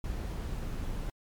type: noise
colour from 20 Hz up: brown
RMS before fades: -35 dBFS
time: 0.04-1.1 s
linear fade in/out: 2 ms
effects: MP3 96 kbps